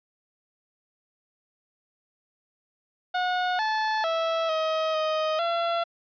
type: tone with pitch steps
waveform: 30% pulse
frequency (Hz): 727 / 869 / 656 / 634 / 625 / 679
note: F#5 / A5 / E5 / D#5 / D#5 / F5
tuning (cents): -31 / -22 / -9 / +32 / +8 / -49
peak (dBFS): -21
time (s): 3.14-5.84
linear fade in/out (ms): 10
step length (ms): 450
effects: resampled to 11025 Hz